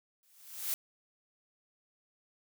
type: noise with exponential growth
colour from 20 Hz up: blue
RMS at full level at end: -31 dBFS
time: 0.23-0.74 s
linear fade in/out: 0 ms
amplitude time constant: 110 ms
effects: none